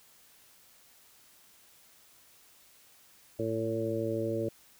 harmonic tone with a mistuned harmonic, 112.7 Hz, A2, 42 cents sharp, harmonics 1 / 2 / 3 / 4 / 5, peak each -37 / -39 / -34 / -35 / -35 dBFS, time 3.39-4.49 s, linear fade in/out 5 ms, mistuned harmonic 1, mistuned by -24 cents, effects white hiss -60 dBFS RMS until 4.79 s

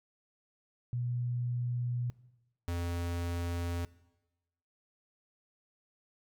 sine / square tone pair in turn, 121.9 / 86.2 Hz, B2 / F2, -22 / -22 cents, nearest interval tritone, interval 600 cents, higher first, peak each -31 / -33 dBFS, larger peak first, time 0.93-2.1 / 2.68-3.85 s, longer neither, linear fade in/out 0 ms, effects noise-tail reverb RT60 1.0 s tail -20 dB re dry

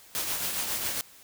white noise with tremolo, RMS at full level -29 dBFS, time 0.15-1.01 s, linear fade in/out 0 ms, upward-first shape triangle, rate 7.3 Hz, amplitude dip 45%, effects white hiss -53 dBFS RMS until 1.23 s

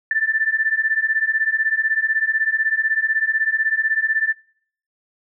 sine beating tone pair, 1760 / 1776 Hz, A6 / A6, 0 / +16 cents, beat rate 16 Hz, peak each -20 dBFS, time 0.11-4.33 s, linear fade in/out 2 ms, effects noise-tail reverb RT60 0.6 s tail -24 dB re dry

